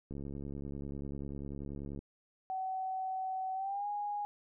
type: click train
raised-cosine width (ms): 3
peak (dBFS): -30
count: 133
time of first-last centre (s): 0.11-1.99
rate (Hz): 70.2
type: tone with pitch glide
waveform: sine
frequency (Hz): 756 to 824.4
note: F#5 to G#5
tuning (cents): +37 to -13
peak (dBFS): -34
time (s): 2.5-4.25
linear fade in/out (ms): 0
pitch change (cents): +150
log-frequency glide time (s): 3.54-3.87
effects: none